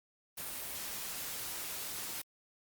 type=noise; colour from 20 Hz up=white; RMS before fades=-41 dBFS; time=0.37-2.22 s; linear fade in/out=10 ms; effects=Opus 32 kbps